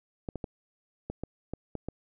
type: clicks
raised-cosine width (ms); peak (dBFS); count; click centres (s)
2; -21; 8; 0.288 / 0.357 / 0.442 / 1.1 / 1.236 / 1.536 / 1.753 / 1.886
effects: none